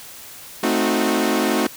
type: chord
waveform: sawtooth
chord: A diminished seventh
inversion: none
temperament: equal with one note detuned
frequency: 220 / 261.6 / 311.1 / 365.3 Hz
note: A3 / C4 / Eb4 / Gb4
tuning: 0 / 0 / 0 / -22 cents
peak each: -19 dBFS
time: 0.63-1.67 s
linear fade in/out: 5 ms
effects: white hiss -39 dBFS RMS until 1.76 s